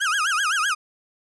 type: tone with vibrato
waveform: 35% pulse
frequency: 1427 Hz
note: F6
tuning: 37 cents sharp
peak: -18 dBFS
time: 0-0.75 s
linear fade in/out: 20 ms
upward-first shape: sine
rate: 7.8 Hz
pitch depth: 260 cents each way
effects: resampled to 24000 Hz